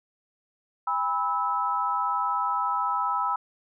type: tone cluster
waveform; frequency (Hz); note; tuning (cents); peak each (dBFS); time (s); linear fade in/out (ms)
sine; 807 / 988 / 1302; G#5 / B5 / E6; -50 / 0 / -22; -31 / -27 / -27; 0.87-3.36; 5
effects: none